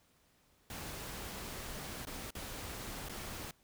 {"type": "noise with dropouts", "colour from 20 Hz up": "pink", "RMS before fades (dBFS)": -44, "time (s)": [0.7, 3.51], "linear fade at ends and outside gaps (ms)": 2, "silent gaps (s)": [[2.052, 2.07], [2.306, 2.351], [3.087, 3.094]], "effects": ["pink hiss -70 dBFS RMS until 3.63 s"]}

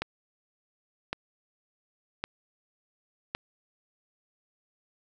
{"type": "click train", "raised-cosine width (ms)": 0.3, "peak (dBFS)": -14, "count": 4, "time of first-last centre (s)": [0.02, 3.35], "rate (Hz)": 0.901, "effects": []}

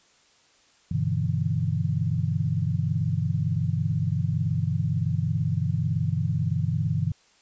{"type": "chord", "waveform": "sine", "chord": "E minor seventh", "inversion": "first", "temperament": "equal", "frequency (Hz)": [98, 123.47, 146.83, 164.81], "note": ["G2", "B2", "D3", "E3"], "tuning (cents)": [0, 0, 0, 0], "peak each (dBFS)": -28, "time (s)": [0.91, 7.12], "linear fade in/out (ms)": 5, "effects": ["white hiss -60 dBFS RMS until 7.41 s", "resampled to 16000 Hz"]}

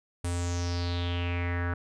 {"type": "tone with low-pass filter sweep", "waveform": "square", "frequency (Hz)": 87.31, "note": "F2", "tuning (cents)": 0, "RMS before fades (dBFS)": -30, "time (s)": [0.24, 1.74], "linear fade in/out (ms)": 5, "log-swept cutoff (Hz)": [9300, 1500], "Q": 5, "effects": []}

